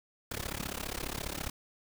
pink noise with amplitude modulation, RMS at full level -34 dBFS, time 0.31-1.5 s, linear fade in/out 5 ms, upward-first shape sine, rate 34.7 Hz, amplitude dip 95%, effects none

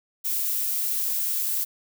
violet noise, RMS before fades -26 dBFS, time 0.24-1.65 s, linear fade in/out 20 ms, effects none

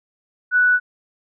sine tone, 1480 Hz, F#6, in tune, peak -12 dBFS, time 0.51-0.8 s, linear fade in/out 50 ms, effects none

